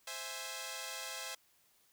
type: chord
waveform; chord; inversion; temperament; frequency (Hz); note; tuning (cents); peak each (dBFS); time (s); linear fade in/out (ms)
5% pulse; C augmented; none; equal; 523.3 / 659.3 / 830.6; C5 / E5 / G#5; 0 / 0 / 0; -34; 0.07-1.35; 5
effects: white hiss -70 dBFS RMS until 1.92 s